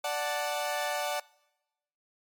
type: chord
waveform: sawtooth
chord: D major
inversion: none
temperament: equal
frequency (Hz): 587.3 / 740 / 880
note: D5 / F#5 / A5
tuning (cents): 0 / 0 / 0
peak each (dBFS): -29 / -30 / -32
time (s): 0.04-1.2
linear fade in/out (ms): 5
effects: noise-tail reverb RT60 1.0 s tail -24 dB re dry + MP3 96 kbps